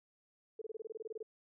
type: tone bursts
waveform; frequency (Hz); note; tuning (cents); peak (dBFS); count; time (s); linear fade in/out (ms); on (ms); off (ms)
sine; 440; A4; 0; -40; 13; 0.59-1.229; 5; 27; 24
effects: none